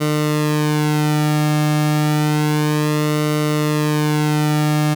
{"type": "tone with flanger", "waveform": "sawtooth", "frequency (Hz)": 151, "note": "D3", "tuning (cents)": 48, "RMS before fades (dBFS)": -17, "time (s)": [0, 4.95], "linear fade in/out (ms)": 20, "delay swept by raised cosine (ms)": [1.2, 2.05], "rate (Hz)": 0.3, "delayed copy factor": -0.75, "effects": []}